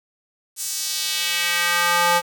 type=tone with high-pass filter sweep; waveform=square; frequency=173.7 Hz; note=F3; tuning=9 cents flat; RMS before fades=-21 dBFS; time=0.56-2.22 s; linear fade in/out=50 ms; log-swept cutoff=7800 to 750 Hz; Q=1.4; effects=7-bit